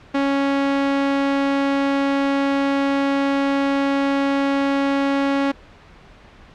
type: tone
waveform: sawtooth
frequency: 277.2 Hz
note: C#4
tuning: in tune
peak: -13 dBFS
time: 0.14-5.52 s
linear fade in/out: 10 ms
effects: pink hiss -46 dBFS RMS until 6.54 s + low-pass 3000 Hz 12 dB/octave